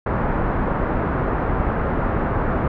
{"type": "low-pass noise", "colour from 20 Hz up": "pink", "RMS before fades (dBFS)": -21, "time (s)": [0.06, 2.68], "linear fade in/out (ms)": 5, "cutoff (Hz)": 1500, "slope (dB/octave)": 24, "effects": []}